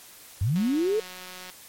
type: linear sweep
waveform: sine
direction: up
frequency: 82.41 to 451.5 Hz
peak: -21 dBFS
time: 0.41-1 s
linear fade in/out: 5 ms
type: click train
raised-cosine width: 0.2 ms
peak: -24 dBFS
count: 173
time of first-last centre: 0.56-1.5 s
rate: 183 Hz
effects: white hiss -48 dBFS RMS until 1.68 s + MP3 64 kbps